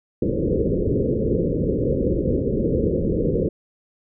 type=low-pass noise; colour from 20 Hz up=white; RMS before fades=-21 dBFS; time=0.22-3.49 s; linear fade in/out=5 ms; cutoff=530 Hz; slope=96 dB/octave; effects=none